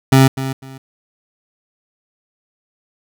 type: tone with echo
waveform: 25% pulse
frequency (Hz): 133.4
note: C3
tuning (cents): +34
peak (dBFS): -3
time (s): 0.12-0.28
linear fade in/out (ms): 5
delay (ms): 250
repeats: 2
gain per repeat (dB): -13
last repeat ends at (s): 0.78
effects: none